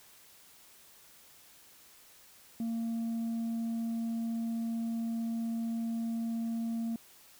sine tone with tanh clipping, 228.9 Hz, A#3, 31 cents flat, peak -32 dBFS, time 2.6-6.96 s, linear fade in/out 2 ms, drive 2 dB, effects white hiss -58 dBFS RMS until 7.39 s

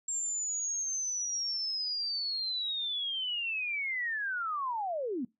sine linear sweep, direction down, 7459 to 220 Hz, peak -31 dBFS, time 0.08-5.25 s, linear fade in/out 5 ms, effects noise-tail reverb RT60 0.2 s tail -22 dB re dry

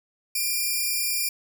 5% pulse tone pair together, 2395 / 5388 Hz, D7 / E8, +33 / +37 cents, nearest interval octave + major second, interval 1404 cents, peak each -15 / -24 dBFS, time 0.35-1.29 s, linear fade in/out 5 ms, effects none

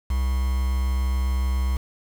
triangle tone with quantisation, 64.8 Hz, C2, 16 cents flat, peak -18 dBFS, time 0.1-1.77 s, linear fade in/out 5 ms, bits 6, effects none

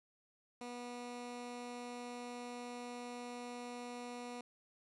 15% pulse tone, 243.4 Hz, B3, 25 cents flat, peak -38 dBFS, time 0.61-4.41 s, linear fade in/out 2 ms, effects resampled to 24000 Hz

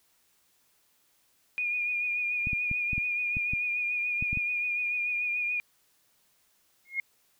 sine tone with vibrato, 2440 Hz, D#7, 34 cents flat, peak -27 dBFS, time 1.58-5.6 s, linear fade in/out 0 ms, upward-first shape triangle, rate 6.9 Hz, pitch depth 36 cents each way
clicks, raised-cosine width 5 ms, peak -22 dBFS, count 10, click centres 2.471 / 2.532 / 2.714 / 2.932 / 2.98 / 3.369 / 3.535 / 4.225 / 4.33 / 4.373 s
sine tone with exponential growth, 2151 Hz, C7, 47 cents sharp, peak -23 dBFS, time 6.85-7 s, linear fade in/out 2 ms, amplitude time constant 31 ms
effects white hiss -68 dBFS RMS until 7.39 s

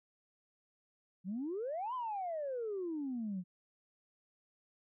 sine exponential two-way sweep, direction up then down, 173.5 to 1046.5 to 173.5 Hz, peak -35 dBFS, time 1.24-3.44 s, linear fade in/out 50 ms, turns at 1.94 s, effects tanh soft clip ceiling -32 dBFS

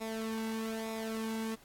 sawtooth tone with flanger, 222.4 Hz, A3, 19 cents sharp, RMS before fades -37 dBFS, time 0-1.56 s, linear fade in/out 20 ms, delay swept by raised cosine 0.65 to 1.65 ms, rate 1.1 Hz, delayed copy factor -0.65, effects pink hiss -61 dBFS RMS until 1.64 s + AAC 64 kbps

